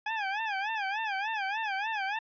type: tone with vibrato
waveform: 20% pulse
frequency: 830.6 Hz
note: G#5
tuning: in tune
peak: -25 dBFS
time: 0.06-2.19 s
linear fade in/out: 5 ms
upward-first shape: sine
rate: 3.4 Hz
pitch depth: 140 cents each way
effects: resampled to 11025 Hz